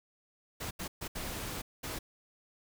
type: noise bursts at uneven times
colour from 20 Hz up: pink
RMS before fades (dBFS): -39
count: 5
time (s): 0.6-0.71 / 0.79-0.88 / 1.01-1.08 / 1.15-1.62 / 1.83-1.99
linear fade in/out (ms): 10
effects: none